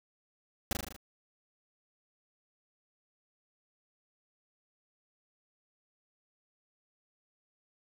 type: noise with echo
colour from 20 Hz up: pink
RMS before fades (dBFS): -30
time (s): 0.71-0.73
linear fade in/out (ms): 2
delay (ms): 39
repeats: 6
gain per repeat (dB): -3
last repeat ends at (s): 0.964
effects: none